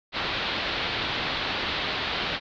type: low-pass noise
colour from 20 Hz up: white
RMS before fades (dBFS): -29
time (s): 0.12-2.4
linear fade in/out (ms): 50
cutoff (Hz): 4200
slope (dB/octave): 48
effects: none